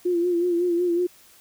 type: tone with vibrato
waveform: sine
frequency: 349.2 Hz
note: F4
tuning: in tune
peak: -19 dBFS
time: 0.05-1.07 s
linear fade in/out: 10 ms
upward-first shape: sine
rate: 5.4 Hz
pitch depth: 51 cents each way
effects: white hiss -53 dBFS RMS until 1.4 s